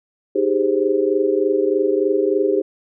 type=chord; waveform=sine; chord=Ab major seventh; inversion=second; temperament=equal; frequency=311.1 / 392 / 415.3 / 523.3 Hz; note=Eb4 / G4 / Ab4 / C5; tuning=0 / 0 / 0 / 0 cents; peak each=-23 / -18 / -20 / -23 dBFS; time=0.35-2.62 s; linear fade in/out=10 ms; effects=none